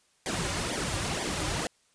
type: noise with flanger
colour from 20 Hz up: pink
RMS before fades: -31 dBFS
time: 0.26-1.67 s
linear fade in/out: 0 ms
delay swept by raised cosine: 0.73 to 4.63 ms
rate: 2.1 Hz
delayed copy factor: -0.8
effects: white hiss -67 dBFS RMS until 1.94 s + resampled to 22050 Hz